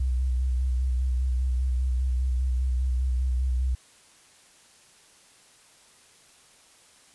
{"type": "tone with vibrato", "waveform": "sine", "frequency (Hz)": 63.4, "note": "B1", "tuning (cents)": 46, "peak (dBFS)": -22, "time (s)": [0, 3.75], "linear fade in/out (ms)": 5, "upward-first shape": "square", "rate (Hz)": 5, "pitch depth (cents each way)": 33, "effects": ["white hiss -56 dBFS RMS until 7.14 s", "resampled to 24000 Hz"]}